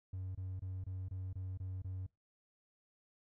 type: tone bursts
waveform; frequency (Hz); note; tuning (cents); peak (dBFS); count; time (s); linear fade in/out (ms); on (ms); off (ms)
triangle; 93.6; F#2; +20; -37; 8; 0.13-2.065; 5; 220; 25
effects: noise-tail reverb RT60 0.2 s tail -23 dB re dry + tanh soft clip ceiling -33 dBFS